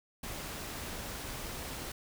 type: noise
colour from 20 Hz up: pink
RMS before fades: -41 dBFS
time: 0.23-1.92 s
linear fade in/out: 5 ms
effects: none